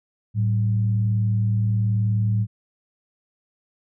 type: tone pair together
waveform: sine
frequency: 108.65 / 189.7 Hz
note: A2 / F#3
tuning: -21 / +43 cents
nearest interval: minor seventh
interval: 964 cents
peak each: -18 / -29 dBFS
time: 0.34-2.47 s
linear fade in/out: 50 ms
effects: none